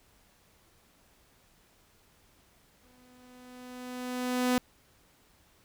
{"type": "tone with exponential growth", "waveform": "sawtooth", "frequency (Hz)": 250, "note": "B3", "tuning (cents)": 21, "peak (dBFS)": -19, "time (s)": [2.83, 4.58], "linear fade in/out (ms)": 0, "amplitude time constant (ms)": 380, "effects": ["pink hiss -64 dBFS RMS until 5.64 s"]}